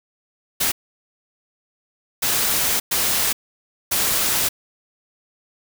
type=noise bursts at uneven times; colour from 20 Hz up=white; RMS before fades=-20 dBFS; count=4; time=0.6-0.72 / 2.22-2.8 / 2.91-3.33 / 3.91-4.49 s; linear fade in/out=10 ms; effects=none